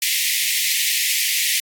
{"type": "high-pass noise", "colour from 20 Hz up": "pink", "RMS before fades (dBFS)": -20, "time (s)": [0.02, 1.6], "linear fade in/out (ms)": 2, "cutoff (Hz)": 1900, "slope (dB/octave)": 96, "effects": ["AAC 64 kbps"]}